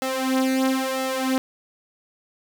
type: tone with flanger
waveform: sawtooth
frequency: 262.6 Hz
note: C4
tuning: 6 cents sharp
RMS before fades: -23 dBFS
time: 0.02-1.38 s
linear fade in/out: 0 ms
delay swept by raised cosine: 1.5 to 4.3 ms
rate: 1 Hz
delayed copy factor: +0.8
effects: none